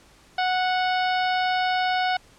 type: harmonic tone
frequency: 737 Hz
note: F#5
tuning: 7 cents flat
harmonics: 1 / 2 / 3 / 4 / 5 / 6 / 7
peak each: -22 / -28 / -32 / -34 / -36 / -38 / -39 dBFS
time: 0.38-2.17 s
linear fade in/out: 5 ms
effects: pink hiss -54 dBFS RMS until 2.38 s + low-pass 9000 Hz 12 dB/octave